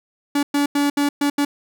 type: tone bursts at uneven times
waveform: 45% pulse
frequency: 286.7 Hz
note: D4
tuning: 42 cents flat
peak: -16 dBFS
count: 6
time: 0.35-0.43 / 0.54-0.66 / 0.75-0.9 / 0.97-1.09 / 1.21-1.3 / 1.38-1.45 s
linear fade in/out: 5 ms
effects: none